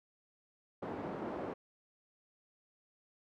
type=band-pass noise; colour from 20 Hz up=pink; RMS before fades=-41 dBFS; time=0.82-1.54 s; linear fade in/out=10 ms; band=230 to 800 Hz; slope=12 dB/octave; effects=none